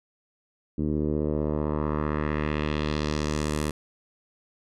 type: tone with low-pass filter sweep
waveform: 10% pulse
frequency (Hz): 75.5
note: D2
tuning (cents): +48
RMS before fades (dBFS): -27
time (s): 0.78-3.71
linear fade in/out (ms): 5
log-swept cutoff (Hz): 280 to 11000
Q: 1.6
effects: none